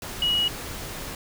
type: tone in noise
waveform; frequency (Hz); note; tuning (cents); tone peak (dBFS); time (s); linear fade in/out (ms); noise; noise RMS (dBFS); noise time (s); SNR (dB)
sine; 2907; F#7; -31; -20; 0.22-0.48; 2; pink; -35; 0.02-1.15; +12
effects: none